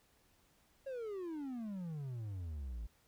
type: exponential sweep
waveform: triangle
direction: down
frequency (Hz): 554.4 to 51.91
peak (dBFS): -38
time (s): 0.86-2.87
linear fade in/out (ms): 10
effects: pink hiss -71 dBFS RMS until 3.07 s